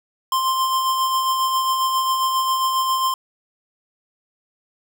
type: tone with tremolo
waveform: square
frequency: 1048 Hz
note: C6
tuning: 2 cents sharp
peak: -17 dBFS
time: 0.32-3.14 s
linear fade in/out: 2 ms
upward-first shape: sine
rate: 7.4 Hz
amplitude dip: 35%
effects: none